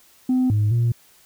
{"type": "tone with pitch steps", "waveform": "sine", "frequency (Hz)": [255.2, 105.2, 118], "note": ["C4", "G#2", "A#2"], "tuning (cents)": [-43, 23, 22], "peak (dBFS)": -14, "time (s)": [0.29, 0.92], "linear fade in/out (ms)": 5, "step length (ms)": 210, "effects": ["tanh soft clip ceiling -14 dBFS", "white hiss -54 dBFS RMS until 1.25 s"]}